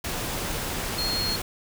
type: tone in noise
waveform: sine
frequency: 4273 Hz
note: C8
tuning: 36 cents sharp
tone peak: -26 dBFS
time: 0.98-1.36 s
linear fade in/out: 5 ms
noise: pink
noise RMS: -30 dBFS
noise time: 0.04-1.42 s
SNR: +1 dB
effects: none